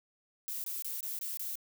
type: noise bursts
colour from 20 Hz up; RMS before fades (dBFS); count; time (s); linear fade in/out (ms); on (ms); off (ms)
violet; -38; 6; 0.48-1.555; 0; 160; 23
effects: none